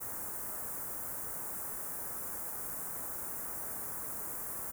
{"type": "band-stop noise", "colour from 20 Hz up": "white", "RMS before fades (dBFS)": -40, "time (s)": [0, 4.72], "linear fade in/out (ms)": 20, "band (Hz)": [1500, 8500], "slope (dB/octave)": 24, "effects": []}